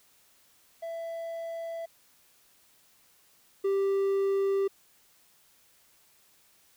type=tone pair in turn; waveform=triangle; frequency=665 / 392.5 Hz; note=E5 / G4; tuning=+15 / +2 cents; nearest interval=major sixth; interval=913 cents; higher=first; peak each=-32 / -22 dBFS; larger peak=second; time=0.82-1.86 / 3.64-4.68 s; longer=neither; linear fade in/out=10 ms; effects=white hiss -63 dBFS RMS until 6.76 s